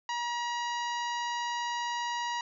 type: harmonic tone with a mistuned harmonic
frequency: 955 Hz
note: A#5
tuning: 42 cents sharp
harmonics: 1 / 2 / 3 / 4 / 5 / 6 / 7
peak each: -32 / -38 / -42 / -44 / -46 / -48 / -49 dBFS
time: 0.09-2.41 s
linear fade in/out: 2 ms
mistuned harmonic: 4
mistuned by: +35 cents
effects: none